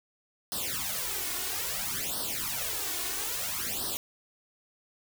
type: noise with flanger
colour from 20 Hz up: white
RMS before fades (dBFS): -33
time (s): 0.52-3.97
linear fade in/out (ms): 0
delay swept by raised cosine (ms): 0.21 to 2.81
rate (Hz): 0.6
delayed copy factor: +0.9
effects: none